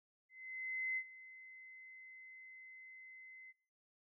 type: tone with ADSR envelope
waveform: sine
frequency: 2051 Hz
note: C7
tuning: 35 cents flat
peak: -35 dBFS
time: 0.29-3.53 s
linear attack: 680 ms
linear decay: 63 ms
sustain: -18 dB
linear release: 30 ms
effects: noise-tail reverb RT60 0.5 s tail -20 dB re dry